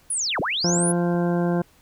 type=linear two-way sweep; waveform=sine; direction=down then up; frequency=10590 to 94.9 to 10590 Hz; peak=-22 dBFS; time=0.1-0.92 s; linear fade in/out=5 ms; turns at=0.4 s
type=harmonic tone; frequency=173.9 Hz; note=F3; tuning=7 cents flat; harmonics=1 / 2 / 3 / 4 / 5 / 6 / 8 / 9; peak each=-21 / -25 / -29 / -31 / -37 / -38 / -42 / -39 dBFS; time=0.64-1.62 s; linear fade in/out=5 ms
type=clicks; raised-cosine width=2 ms; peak=-30 dBFS; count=2; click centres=0.732 / 1.144 s
effects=pink hiss -57 dBFS RMS until 1.81 s